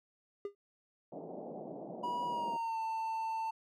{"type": "tone with exponential decay", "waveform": "triangle", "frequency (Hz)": 404.1, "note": "G#4", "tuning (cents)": -47, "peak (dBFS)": -31, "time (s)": [0.45, 0.55], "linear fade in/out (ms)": 2, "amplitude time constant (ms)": 21}
{"type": "band-pass noise", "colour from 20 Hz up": "white", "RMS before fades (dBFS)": -45, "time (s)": [1.12, 2.57], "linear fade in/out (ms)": 5, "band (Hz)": [150, 740], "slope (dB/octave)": 48}
{"type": "tone with pitch glide", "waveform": "triangle", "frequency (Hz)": [969, 893.7], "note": ["B5", "A5"], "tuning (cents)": [-33, 27], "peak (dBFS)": -32, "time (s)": [2.03, 3.51], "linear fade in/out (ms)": 10, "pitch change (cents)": -140, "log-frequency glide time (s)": [2.27, 2.79]}
{"effects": []}